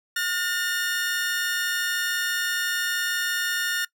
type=tone pair together; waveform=sawtooth; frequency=1433.4 / 1813 Hz; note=F6 / A#6; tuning=+45 / -49 cents; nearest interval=major third; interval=406 cents; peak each=-23 dBFS; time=0.16-3.85 s; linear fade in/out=5 ms; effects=noise-tail reverb RT60 0.1 s tail -22 dB re dry